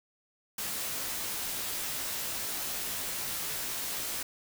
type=noise with comb filter; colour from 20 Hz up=white; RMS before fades=-35 dBFS; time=0.58-4.23 s; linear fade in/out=5 ms; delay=17 ms; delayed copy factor=-0.65; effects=none